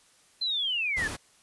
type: linear sweep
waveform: sine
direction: down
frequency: 4138 to 1662 Hz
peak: -26 dBFS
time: 0.41-1.08 s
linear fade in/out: 10 ms
type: noise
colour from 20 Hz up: pink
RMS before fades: -36 dBFS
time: 0.96-1.17 s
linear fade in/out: 20 ms
effects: white hiss -61 dBFS RMS until 1.42 s + resampled to 24000 Hz